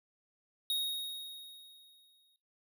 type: tone with exponential decay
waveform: square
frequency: 3753 Hz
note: A#7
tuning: 11 cents sharp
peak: -30 dBFS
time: 0.7-2.36 s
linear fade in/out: 1 ms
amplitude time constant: 360 ms
effects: noise-tail reverb RT60 0.3 s tail -20 dB re dry